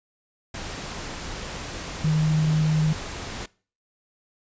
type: tone in noise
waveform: sine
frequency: 155.56 Hz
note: D#3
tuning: in tune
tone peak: -18 dBFS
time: 2.04-2.93 s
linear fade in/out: 5 ms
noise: pink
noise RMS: -34 dBFS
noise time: 0.54-3.46 s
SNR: +13 dB
effects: noise-tail reverb RT60 0.4 s tail -22 dB re dry + resampled to 16000 Hz